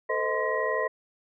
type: tone cluster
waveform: sine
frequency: 443.8 / 516 / 629 / 1036 / 1901 Hz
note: A4 / C5 / D#5 / C6 / A#6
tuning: +15 / -24 / +19 / -17 / +33 cents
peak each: -31 dBFS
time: 0.09-0.88 s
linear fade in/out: 10 ms
effects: none